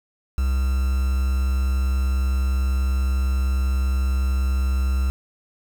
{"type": "tone with quantisation", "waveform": "triangle", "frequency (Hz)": 65.3, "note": "C2", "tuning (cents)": -3, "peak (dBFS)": -16, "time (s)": [0.38, 5.1], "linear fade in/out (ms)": 0, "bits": 6, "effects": []}